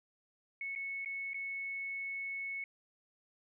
sine tone with dropouts, 2204 Hz, C#7, 11 cents flat, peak -37 dBFS, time 0.61-2.64 s, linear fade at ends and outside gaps 2 ms, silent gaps 0.752-0.759 / 1.048-1.058 / 1.334-1.343 s, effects none

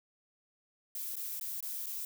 violet noise with dropouts, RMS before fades -39 dBFS, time 0.95-2.05 s, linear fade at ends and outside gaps 2 ms, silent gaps 1.157-1.166 / 1.397-1.411 / 1.605-1.626 / 1.86-1.866 s, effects none

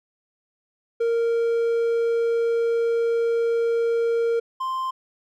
triangle tone pair in turn, 463.8 / 1045.4 Hz, A#4 / C6, -9 / -2 cents, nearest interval octave + major second, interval 1407 cents, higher second, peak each -17 / -22 dBFS, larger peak first, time 1-4.4 / 4.6-4.91 s, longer first, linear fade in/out 10 ms, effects none

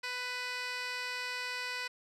15% pulse tone with band-pass filter, 497.4 Hz, B4, 12 cents sharp, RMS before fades -38 dBFS, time 0.03-1.88 s, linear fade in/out 10 ms, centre 3200 Hz, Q 1.7, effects none

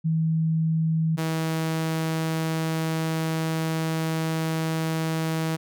sine / sawtooth tone pair in turn, 160.8 / 160.8 Hz, E3 / E3, -43 / -43 cents, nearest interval unison, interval 0 cents, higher neither, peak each -20 dBFS, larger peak neither, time 0.04-1.17 / 1.17-5.57 s, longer second, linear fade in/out 20 ms, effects none

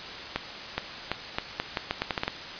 accelerating click train, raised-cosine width 0.3 ms, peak -10 dBFS, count 12, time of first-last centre 0.36-2.28 s, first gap 420 ms, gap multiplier 0.8, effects white hiss -38 dBFS RMS until 2.59 s + resampled to 11025 Hz

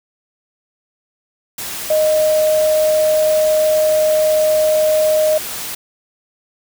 sine tone in noise, 619 Hz, D#5, 9 cents flat, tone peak -11 dBFS, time 1.9-5.38 s, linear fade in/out 5 ms, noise white, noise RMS -26 dBFS, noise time 1.58-5.75 s, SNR +12 dB, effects none

